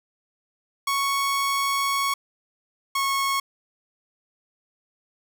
sawtooth tone pair in turn, 1108.7 / 1097.2 Hz, C#6 / C#6, 0 / -18 cents, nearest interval unison, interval 18 cents, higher first, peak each -18 / -18 dBFS, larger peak neither, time 0.87-2.14 / 2.95-3.4 s, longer first, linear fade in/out 5 ms, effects none

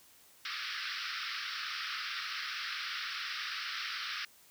pink band-pass noise, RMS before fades -39 dBFS, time 0.45-4.25 s, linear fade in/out 2 ms, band 1200 to 5500 Hz, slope 96 dB/octave, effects white hiss -61 dBFS RMS until 4.5 s

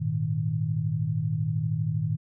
sine chord, Ab suspended second, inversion none, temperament equal, 103.83 / 116.54 / 155.56 Hz, Ab2 / Bb2 / Eb3, 0 / 0 / 0 cents, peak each -31 / -29 / -27 dBFS, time 0-2.17 s, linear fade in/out 20 ms, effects none

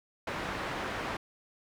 white low-pass noise, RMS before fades -36 dBFS, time 0.27-1.17 s, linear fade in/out 5 ms, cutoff 1600 Hz, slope 12 dB/octave, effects none

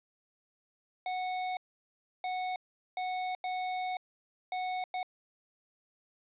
square tone bursts at uneven times, 737 Hz, F#5, 7 cents flat, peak -33 dBFS, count 6, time 1.06-1.57 / 2.24-2.56 / 2.97-3.35 / 3.44-3.97 / 4.52-4.84 / 4.94-5.03 s, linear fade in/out 2 ms, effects resampled to 8000 Hz + 11-bit

